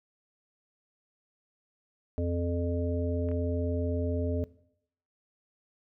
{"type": "harmonic tone", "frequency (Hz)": 86.4, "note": "F2", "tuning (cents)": -18, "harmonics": [1, 3, 5, 7], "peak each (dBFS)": [-29, -34, -36, -37], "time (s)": [2.18, 4.44], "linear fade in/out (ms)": 0}
{"type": "clicks", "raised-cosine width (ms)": 0.5, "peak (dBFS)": -35, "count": 2, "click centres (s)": [3.288, 3.315]}
{"effects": ["noise-tail reverb RT60 0.7 s tail -19 dB re dry"]}